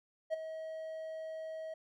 triangle tone with ADSR envelope, 638 Hz, D#5, 43 cents sharp, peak -27 dBFS, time 0.3-1.74 s, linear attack 34 ms, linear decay 15 ms, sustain -11 dB, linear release 5 ms, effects none

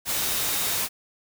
sine tone in noise, 3729 Hz, A#7, in tune, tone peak -37 dBFS, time 0.12-0.81 s, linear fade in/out 50 ms, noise white, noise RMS -26 dBFS, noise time 0.05-0.89 s, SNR -14 dB, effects none

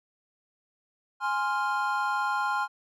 triangle chord, F minor, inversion first, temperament equal, 830.6 / 1046.5 / 1396.9 Hz, Ab5 / C6 / F6, 0 / 0 / 0 cents, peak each -28 dBFS, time 1.2-2.68 s, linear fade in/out 50 ms, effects none

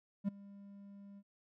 triangle tone with ADSR envelope, 200 Hz, G3, 35 cents sharp, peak -27 dBFS, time 0.24-1.23 s, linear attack 41 ms, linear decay 11 ms, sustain -22 dB, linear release 51 ms, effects none

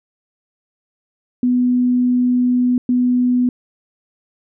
sine tone bursts at uneven times, 248 Hz, B3, 7 cents sharp, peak -12 dBFS, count 2, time 1.43-2.78 / 2.89-3.49 s, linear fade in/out 2 ms, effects none

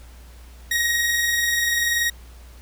sawtooth tone pair together, 1864.7 / 1885.3 Hz, A#6 / A#6, 0 / +19 cents, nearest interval unison, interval 19 cents, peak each -26 / -16 dBFS, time 0.71-2.1 s, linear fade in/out 5 ms, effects added 60 Hz sine -41 dBFS peak until 2.61 s + pink hiss -51 dBFS RMS until 2.61 s

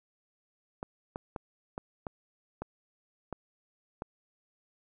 clicks, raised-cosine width 1 ms, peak -22 dBFS, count 8, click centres 0.829 / 1.159 / 1.362 / 1.779 / 2.068 / 2.62 / 3.327 / 4.021 s, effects none

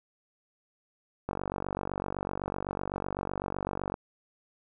click train, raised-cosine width 1 ms, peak -18 dBFS, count 128, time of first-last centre 1.29-3.941 s, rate 47.9 Hz, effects none

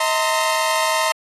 sawtooth tone cluster, 637 / 915 / 1041 Hz, D#5 / A#5 / C6, +41 / -32 / -9 cents, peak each -18 dBFS, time 0-1.12 s, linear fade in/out 5 ms, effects AAC 32 kbps

